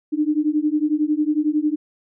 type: beating tone pair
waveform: sine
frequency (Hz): 297.1 / 308.1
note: D4 / D#4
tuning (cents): +20 / -17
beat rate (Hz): 11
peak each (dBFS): -20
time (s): 0.12-1.76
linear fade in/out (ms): 20
effects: none